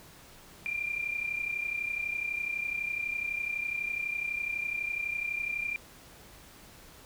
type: tone pair together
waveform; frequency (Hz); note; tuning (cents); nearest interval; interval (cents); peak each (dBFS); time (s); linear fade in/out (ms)
sine; 2380 / 2412; D7 / D7; +22 / +46; unison; 24; -32 / -36; 0.66-5.76; 0
effects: pink hiss -53 dBFS RMS until 7.05 s